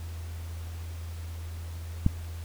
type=click; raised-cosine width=5 ms; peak=-9 dBFS; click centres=2.064 s; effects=added 83 Hz sine -35 dBFS peak until 2.44 s + pink hiss -50 dBFS RMS until 2.44 s